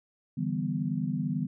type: chord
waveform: sine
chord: E minor seventh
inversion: third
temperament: equal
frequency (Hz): 146.83 / 164.81 / 196 / 246.9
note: D3 / E3 / G3 / B3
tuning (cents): 0 / 0 / 0 / 0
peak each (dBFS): -33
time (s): 0.37-1.47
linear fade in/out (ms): 10
effects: none